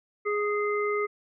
harmonic tone, 415.3 Hz, G#4, in tune, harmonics 1 / 3 / 5, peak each -26 / -31 / -33 dBFS, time 0.25-1.07 s, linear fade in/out 20 ms, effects none

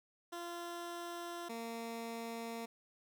15% pulse tone pair in turn, 344.7 / 230.1 Hz, F4 / A#3, -23 / -22 cents, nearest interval perfect fifth, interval 699 cents, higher first, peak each -36 / -35 dBFS, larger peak second, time 0.32-1.49 / 1.49-2.66 s, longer neither, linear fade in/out 10 ms, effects none

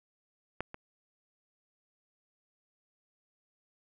clicks, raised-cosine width 0.5 ms, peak -18 / -27 dBFS, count 2, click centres 0.606 / 0.744 s, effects none

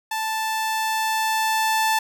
sawtooth tone with level ramp, 880 Hz, A5, in tune, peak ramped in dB -20 to -14 dBFS, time 0.11-1.99 s, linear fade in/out 5 ms, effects none

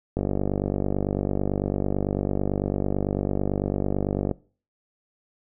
click train, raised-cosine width 2 ms, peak -11 dBFS, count 204, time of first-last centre 0.17-4.313 s, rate 49 Hz, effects noise-tail reverb RT60 0.4 s tail -21 dB re dry

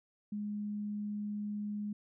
sine tone, 207.8 Hz, G#3, 1 cent sharp, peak -35 dBFS, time 0.32-1.93 s, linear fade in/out 5 ms, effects none

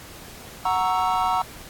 triangle chord, F# dominant seventh, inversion none, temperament equal, 740 / 932.3 / 1108.7 / 1318.5 Hz, F#5 / A#5 / C#6 / E6, 0 / 0 / 0 / 0 cents, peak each -22 / -22 / -26 / -25 dBFS, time 0.65-1.42 s, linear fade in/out 5 ms, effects pink hiss -42 dBFS RMS until 1.69 s + AAC 64 kbps

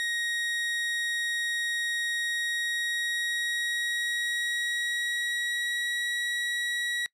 30% pulse tone with pitch glide, 1880 to 1919.5 Hz, A#6 to B6, +14 to -50 cents, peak -25 dBFS, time 0-7.06 s, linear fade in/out 0 ms, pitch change +36 cents, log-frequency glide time 2.18-6.13 s, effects noise-tail reverb RT60 0.1 s tail -24 dB re dry + low-pass 10000 Hz 12 dB/octave

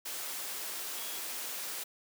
sine tone in noise, 3322 Hz, G#7, in tune, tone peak -48 dBFS, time 0.97-1.19 s, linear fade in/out 10 ms, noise white, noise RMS -39 dBFS, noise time 0.05-1.84 s, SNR -12 dB, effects high-pass 300 Hz 12 dB/octave

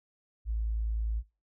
sine tone, 55 Hz, A1, in tune, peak -28 dBFS, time 0.45-1.23 s, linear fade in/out 50 ms, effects noise-tail reverb RT60 0.3 s tail -22 dB re dry

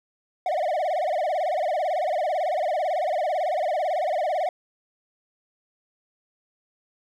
triangle tone with vibrato, 668 Hz, E5, 23 cents sharp, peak -20 dBFS, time 0.46-4.49 s, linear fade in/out 2 ms, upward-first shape sine, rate 18 Hz, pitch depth 220 cents each way, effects none

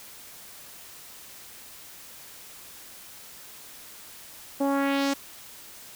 sawtooth tone with low-pass filter sweep, 277.2 Hz, C#4, in tune, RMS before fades -25 dBFS, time 4.6-5.14 s, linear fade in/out 10 ms, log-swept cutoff 650 to 7700 Hz, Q 1.6, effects white hiss -46 dBFS RMS until 5.95 s

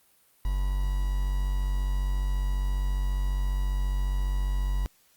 triangle tone with quantisation, 47.33 Hz, F#1, 40 cents sharp, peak -22 dBFS, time 0.45-4.86 s, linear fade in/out 0 ms, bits 7, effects white hiss -63 dBFS RMS until 5.16 s + Opus 32 kbps

